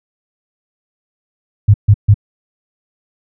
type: tone bursts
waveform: sine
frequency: 103 Hz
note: G#2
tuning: 14 cents flat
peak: -3 dBFS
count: 3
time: 1.68-2.143 s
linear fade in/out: 10 ms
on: 61 ms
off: 140 ms
effects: none